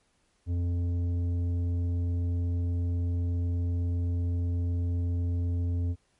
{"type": "tone with tanh clipping", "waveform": "sine", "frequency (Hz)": 87.2, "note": "F2", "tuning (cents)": -2, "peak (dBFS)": -27, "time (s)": [0.46, 5.96], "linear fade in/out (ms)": 50, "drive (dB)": 9, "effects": ["pink hiss -70 dBFS RMS until 6.19 s", "MP3 48 kbps"]}